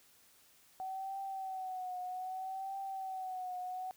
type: tone with vibrato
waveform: sine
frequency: 754 Hz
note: F#5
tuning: 32 cents sharp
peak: -38 dBFS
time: 0.8-3.91 s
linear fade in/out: 0 ms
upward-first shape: triangle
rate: 0.63 Hz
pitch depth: 66 cents each way
effects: white hiss -65 dBFS RMS until 3.96 s